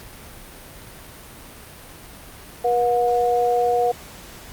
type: tone pair together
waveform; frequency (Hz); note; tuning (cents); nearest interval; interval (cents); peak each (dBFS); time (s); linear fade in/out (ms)
sine; 482.2 / 722.5; B4 / F#5; -41 / -41; perfect fifth; 700; -19; 2.64-3.92; 10
effects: pink hiss -41 dBFS RMS until 4.52 s + Opus 48 kbps